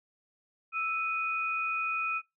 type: tone pair together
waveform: sine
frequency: 1318.5 / 2485 Hz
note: E6 / D#7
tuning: 0 / -3 cents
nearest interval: major seventh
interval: 1097 cents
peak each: -32 / -31 dBFS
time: 0.72-2.22 s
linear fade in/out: 50 ms
effects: noise-tail reverb RT60 0.2 s tail -24 dB re dry